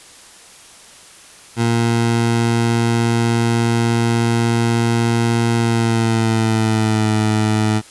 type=tone with pitch glide; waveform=20% pulse; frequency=116.54 to 108.11 Hz; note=A#2 to A2; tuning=0 to -30 cents; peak=-9 dBFS; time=1.56-7.82 s; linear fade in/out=50 ms; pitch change=-130 cents; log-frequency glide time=5.56-7.12 s; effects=white hiss -42 dBFS RMS until 7.9 s + resampled to 24000 Hz